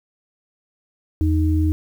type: tone pair together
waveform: sine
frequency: 82.41 / 310 Hz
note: E2 / D#4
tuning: 0 / -6 cents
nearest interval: octave + major seventh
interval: 2294 cents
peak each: -16 / -21 dBFS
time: 1.21-1.72 s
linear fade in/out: 0 ms
effects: 8-bit